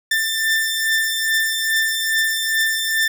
sawtooth beating tone pair, 1781 / 1783.4 Hz, A6 / A6, +21 / +23 cents, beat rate 2.4 Hz, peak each -20 / -15 dBFS, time 0.11-3.08 s, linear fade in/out 5 ms, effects none

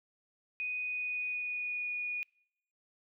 sine tone with pitch glide, 2489 to 2456 Hz, D#7 to D#7, 0 to -23 cents, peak -33 dBFS, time 0.6-2.23 s, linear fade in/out 0 ms, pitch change -23 cents, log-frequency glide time 0.8-1.92 s, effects noise-tail reverb RT60 0.7 s tail -26 dB re dry

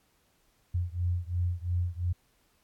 sine beating tone pair, 87 / 89.9 Hz, F2 / F#2, -6 / -49 cents, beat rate 2.9 Hz, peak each -30 / -31 dBFS, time 0.74-2.13 s, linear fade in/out 10 ms, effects pink hiss -69 dBFS RMS until 2.63 s + AAC 64 kbps

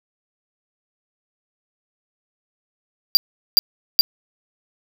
square tone bursts, 4759 Hz, D8, 22 cents sharp, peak -9 dBFS, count 3, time 3.15-4.01 s, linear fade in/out 0 ms, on 20 ms, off 400 ms, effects none

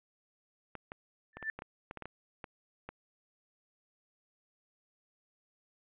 clicks, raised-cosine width 0.5 ms, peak -27 dBFS, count 12, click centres 0.753 / 0.919 / 1.37 / 1.427 / 1.59 / 1.621 / 1.911 / 1.973 / 2.023 / 2.056 / 2.442 / 2.89 s
sine tone with exponential growth, 1768 Hz, A6, 8 cents sharp, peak -29 dBFS, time 1.33-1.5 s, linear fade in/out 1 ms, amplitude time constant 36 ms
effects resampled to 8000 Hz

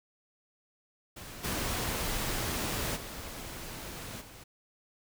pink noise with level steps, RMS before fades -45 / -33 / -42 / -50 dBFS, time 1.16-4.44 s, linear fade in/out 10 ms, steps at 1.43 / 2.95 / 4.2 s, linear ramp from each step 20 ms, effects none

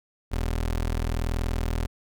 25% pulse tone, 40.86 Hz, E1, 14 cents flat, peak -21 dBFS, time 0.31-1.87 s, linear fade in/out 20 ms, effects none

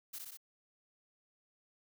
blue noise with echo, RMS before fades -44 dBFS, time 0.13-0.19 s, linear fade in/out 10 ms, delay 61 ms, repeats 3, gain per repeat -2 dB, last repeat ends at 0.373 s, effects none

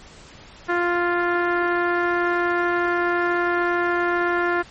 sawtooth tone with low-pass filter, 349.3 Hz, F4, in tune, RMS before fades -21 dBFS, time 0.68-4.63 s, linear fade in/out 20 ms, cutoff 1600 Hz, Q 3.8, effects pink hiss -45 dBFS RMS until 4.7 s + MP3 32 kbps

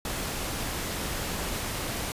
pink noise, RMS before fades -32 dBFS, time 0.05-2.12 s, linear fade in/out 2 ms, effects resampled to 32000 Hz

